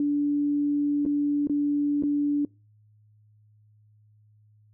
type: tone with dropouts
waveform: sine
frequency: 290 Hz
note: D4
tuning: 22 cents flat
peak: -21 dBFS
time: 0-2.45 s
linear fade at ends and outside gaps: 2 ms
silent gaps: 1.053-1.061 / 1.472-1.496 / 2.025-2.035 s
effects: noise-tail reverb RT60 0.3 s tail -25 dB re dry + added 106 Hz sine -56 dBFS peak until 4.73 s